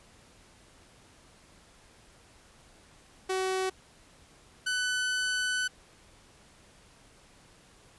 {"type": "tone pair in turn", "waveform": "sawtooth", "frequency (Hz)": [376.8, 1500.3], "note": ["F#4", "F#6"], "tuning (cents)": [32, 24], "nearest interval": "2 octaves", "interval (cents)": 2392, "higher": "second", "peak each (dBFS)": -24, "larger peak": "neither", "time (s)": [[3.29, 3.7], [4.66, 5.68]], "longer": "second", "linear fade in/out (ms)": 10, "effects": ["pink hiss -58 dBFS RMS until 7.98 s", "resampled to 24000 Hz"]}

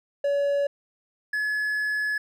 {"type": "tone pair in turn", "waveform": "triangle", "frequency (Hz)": [567, 1703.9], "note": ["C#5", "G#6"], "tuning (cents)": [39, 44], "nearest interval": "octave + perfect fifth", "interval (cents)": 1905, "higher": "second", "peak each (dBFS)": [-19, -22], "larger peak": "first", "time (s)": [[0.24, 0.67], [1.33, 2.18]], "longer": "second", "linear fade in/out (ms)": 5, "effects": []}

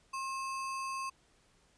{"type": "tone with sample-and-hold", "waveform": "sine", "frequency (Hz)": 1071, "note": "C6", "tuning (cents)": 40, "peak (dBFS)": -35, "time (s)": [0.13, 1.1], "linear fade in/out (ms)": 10, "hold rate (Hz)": 3675, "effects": ["pink hiss -68 dBFS RMS until 1.77 s", "resampled to 22050 Hz"]}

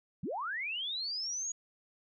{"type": "linear sweep", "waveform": "sine", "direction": "up", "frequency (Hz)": [123.47, 6810], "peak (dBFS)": -34, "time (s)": [0.23, 1.52], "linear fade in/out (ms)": 5, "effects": []}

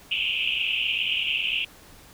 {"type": "band-pass noise", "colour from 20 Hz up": "pink", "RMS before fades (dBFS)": -26, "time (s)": [0.11, 1.65], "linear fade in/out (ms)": 5, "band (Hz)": [2500, 3100], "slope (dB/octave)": 96, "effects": ["pink hiss -50 dBFS RMS until 2.13 s"]}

